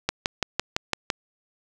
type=click train; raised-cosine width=0.2 ms; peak=-5 dBFS; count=7; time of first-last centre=0.09-1.102 s; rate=5.93 Hz; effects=none